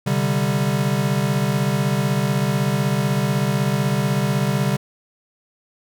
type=chord; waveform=square; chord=C suspended second; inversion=none; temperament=equal; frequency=130.81 / 146.83 / 196 Hz; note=C3 / D3 / G3; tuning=0 / 0 / 0 cents; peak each=-23 dBFS; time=0.06-4.77 s; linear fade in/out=10 ms; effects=none